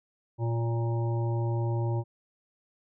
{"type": "harmonic tone with a mistuned harmonic", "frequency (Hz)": 116.54, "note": "A#2", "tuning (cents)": 0, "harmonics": [1, 3, 5, 7, 8], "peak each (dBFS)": [-26, -35, -40, -42, -42], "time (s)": [0.38, 2.04], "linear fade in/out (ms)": 50, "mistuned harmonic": 5, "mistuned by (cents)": -26, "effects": []}